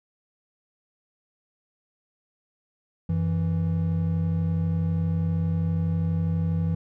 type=tone pair together; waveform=triangle; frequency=92.5 / 164.81 Hz; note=F#2 / E3; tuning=0 / 0 cents; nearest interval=minor seventh; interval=1000 cents; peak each=-24 / -22 dBFS; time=3.09-6.75 s; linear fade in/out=5 ms; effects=none